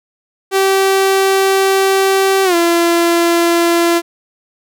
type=tone with pitch glide; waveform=sawtooth; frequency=386.6 to 340.5 Hz; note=G4 to F4; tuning=-24 to -44 cents; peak=-6 dBFS; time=0.51-4.02 s; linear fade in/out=50 ms; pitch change=-220 cents; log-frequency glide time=2.44-2.55 s; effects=none